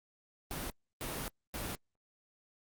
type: noise bursts at uneven times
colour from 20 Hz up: pink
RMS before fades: -39 dBFS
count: 3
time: 0.51-0.7 / 1.01-1.28 / 1.54-1.75 s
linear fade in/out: 0 ms
effects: Opus 32 kbps